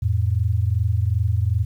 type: tone pair together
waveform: sine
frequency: 87.07 / 109.7 Hz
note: F2 / A2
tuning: -5 / -5 cents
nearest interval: major third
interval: 400 cents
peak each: -20 dBFS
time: 0.02-1.65 s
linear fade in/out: 10 ms
effects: 9-bit